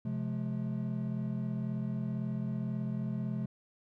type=chord; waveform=triangle; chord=F minor; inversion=second; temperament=equal with one note detuned; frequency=130.81 / 174.61 / 212.9 Hz; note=C3 / F3 / Ab3; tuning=0 / 0 / +43 cents; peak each=-34 / -37 / -34 dBFS; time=0.05-3.46 s; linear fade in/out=5 ms; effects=none